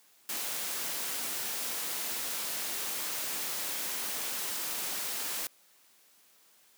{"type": "noise", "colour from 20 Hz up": "white", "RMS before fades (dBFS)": -35, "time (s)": [0.29, 5.47], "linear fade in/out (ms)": 2, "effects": ["white hiss -63 dBFS RMS until 6.77 s", "high-pass 200 Hz 12 dB/octave"]}